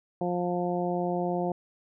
harmonic tone, 176.8 Hz, F3, 22 cents sharp, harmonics 1 / 2 / 3 / 4 / 5, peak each -31 / -31 / -33 / -32 / -39 dBFS, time 0.21-1.52 s, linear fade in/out 2 ms, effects none

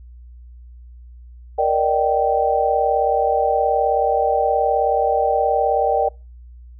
sine chord, Eb major seventh, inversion second, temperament just, 466.7 / 583.4 / 622.3 / 777.8 Hz, Bb4 / D5 / Eb5 / G5, +2 / -12 / 0 / -14 cents, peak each -21 / -21 / -23 / -18 dBFS, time 1.58-6.09 s, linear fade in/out 10 ms, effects noise-tail reverb RT60 0.3 s tail -26 dB re dry + added 60 Hz sine -38 dBFS peak until 6.79 s

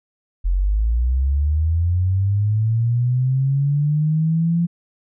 sine linear sweep, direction up, 42.47 to 172.5 Hz, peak -15 dBFS, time 0.44-4.67 s, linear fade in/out 20 ms, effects none

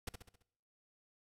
pink noise with echo, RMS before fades -40 dBFS, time 0.07-0.09 s, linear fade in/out 5 ms, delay 67 ms, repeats 5, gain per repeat -6 dB, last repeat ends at 0.425 s, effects noise-tail reverb RT60 0.8 s tail -23 dB re dry + low-pass 12000 Hz 12 dB/octave

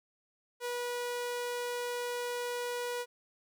sawtooth tone, 486.1 Hz, B4, 28 cents flat, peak -30 dBFS, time 0.6-3.06 s, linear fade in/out 50 ms, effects none

